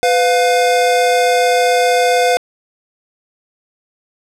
square tone pair together, 500 / 707.1 Hz, B4 / F5, +21 / +21 cents, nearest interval tritone, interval 600 cents, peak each -14 dBFS, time 0.03-2.37 s, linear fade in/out 0 ms, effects low-pass 10000 Hz 12 dB/octave

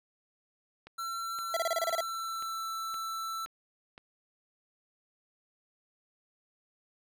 click train, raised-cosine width 0.3 ms, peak -32 dBFS, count 7, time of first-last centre 0.87-3.979 s, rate 1.93 Hz
square tone with pitch glide, 1351 to 1329.3 Hz, E6 to E6, +42 to +14 cents, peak -35 dBFS, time 0.98-3.46 s, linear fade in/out 10 ms, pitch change -28 cents, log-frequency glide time 1.64-2.69 s
square tone bursts, 664 Hz, E5, 12 cents sharp, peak -28 dBFS, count 9, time 1.54-2.007 s, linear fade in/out 2 ms, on 27 ms, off 28 ms
effects none

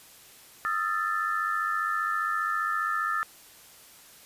sine tone cluster, 1249 / 1344 / 1759 Hz, D#6 / E6 / A6, +6 / +33 / -1 cents, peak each -30 dBFS, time 0.65-3.23 s, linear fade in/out 0 ms, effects white hiss -52 dBFS RMS until 4.25 s + resampled to 32000 Hz

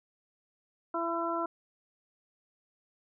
harmonic tone, 335.7 Hz, E4, 32 cents sharp, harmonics 1 / 2 / 3 / 4, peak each -35 / -35 / -35 / -35 dBFS, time 0.94-1.46 s, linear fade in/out 5 ms, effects none

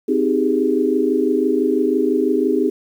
sine chord, Ab major seventh, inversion first, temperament just, 259.6 / 311.5 / 389.3 / 415.3 Hz, C4 / Eb4 / G4 / Ab4, -13 / +2 / -12 / 0 cents, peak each -20 dBFS, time 0.08-2.7 s, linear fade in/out 10 ms, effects 8-bit

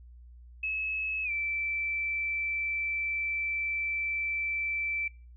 sine tone with pitch glide, 2584 to 2329 Hz, E7 to D7, -35 to -15 cents, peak -29 dBFS, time 0.63-5.08 s, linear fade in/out 5 ms, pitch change -180 cents, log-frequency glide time 1.24-1.31 s, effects noise-tail reverb RT60 0.4 s tail -24 dB re dry + added 60 Hz sine -48 dBFS peak until 5.36 s

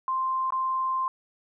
sine tone with dropouts, 1046.5 Hz, C6, in tune, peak -24 dBFS, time 0.08-1.08 s, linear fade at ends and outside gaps 1 ms, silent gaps 0.505-0.523 s, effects none

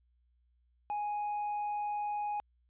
triangle tone with tanh clipping, 830.6 Hz, G#5, in tune, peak -33 dBFS, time 0.9-2.4 s, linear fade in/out 0 ms, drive 7 dB, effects added 60 Hz sine -68 dBFS peak until 2.69 s + resampled to 8000 Hz

